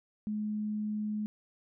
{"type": "tone", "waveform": "sine", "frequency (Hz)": 211.8, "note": "G#3", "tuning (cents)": 34, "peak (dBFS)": -31, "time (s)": [0.27, 1.26], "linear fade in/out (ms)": 0, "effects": []}